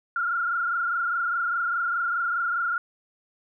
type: tone with frequency modulation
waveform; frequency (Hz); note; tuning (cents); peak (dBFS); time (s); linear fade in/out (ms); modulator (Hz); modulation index
sine; 1396.9; F6; 0; -23; 0.16-2.78; 2; 24.9; 2
effects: none